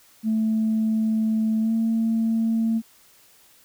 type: tone with pitch glide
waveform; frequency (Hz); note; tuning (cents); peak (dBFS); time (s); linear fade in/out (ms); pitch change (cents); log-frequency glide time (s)
sine; 220 to 225.4; A3 to A3; 0 to +42; -18; 0.23-2.82; 50; +42; 1.61-1.72
effects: tanh soft clip ceiling -15 dBFS + white hiss -55 dBFS RMS until 3.64 s